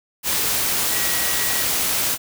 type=tone in noise; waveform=sine; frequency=1916 Hz; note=A#6; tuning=47 cents sharp; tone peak=-30 dBFS; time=0.88-1.65 s; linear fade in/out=50 ms; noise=white; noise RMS=-21 dBFS; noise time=0.23-2.18 s; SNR=-12 dB; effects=none